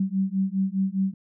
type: beating tone pair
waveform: sine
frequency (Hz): 189.8 / 194.7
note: F#3 / G3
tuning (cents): +44 / -12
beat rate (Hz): 4.9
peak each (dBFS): -25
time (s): 0-1.14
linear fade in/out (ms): 5
effects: none

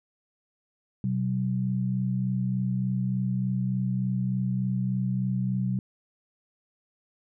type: tone pair together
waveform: sine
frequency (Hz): 126.1 / 189.48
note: B2 / F#3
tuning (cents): +36 / +41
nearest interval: perfect fifth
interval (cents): 705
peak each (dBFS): -27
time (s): 1.04-5.79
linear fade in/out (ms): 2
effects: none

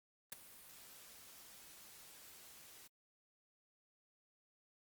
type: noise with ADSR envelope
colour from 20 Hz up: white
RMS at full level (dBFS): -41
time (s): 0.32-2.88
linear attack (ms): 5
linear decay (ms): 12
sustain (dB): -17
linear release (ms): 15
effects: Opus 32 kbps

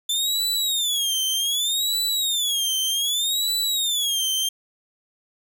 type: tone with vibrato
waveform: sawtooth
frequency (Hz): 3513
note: A7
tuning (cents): -3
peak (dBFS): -18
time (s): 0.09-4.49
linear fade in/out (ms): 5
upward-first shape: sine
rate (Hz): 0.65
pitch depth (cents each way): 210
effects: 9-bit

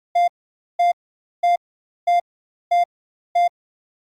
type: tone bursts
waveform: triangle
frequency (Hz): 698.5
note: F5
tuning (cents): 0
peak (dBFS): -11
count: 6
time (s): 0.15-3.48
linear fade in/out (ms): 10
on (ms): 130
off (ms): 510
effects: Opus 48 kbps

